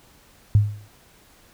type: tone with exponential decay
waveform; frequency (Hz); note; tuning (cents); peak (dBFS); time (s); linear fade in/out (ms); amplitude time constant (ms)
sine; 103.83; G#2; 0; -9; 0.55-0.88; 0; 71
effects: pink hiss -54 dBFS RMS until 1.53 s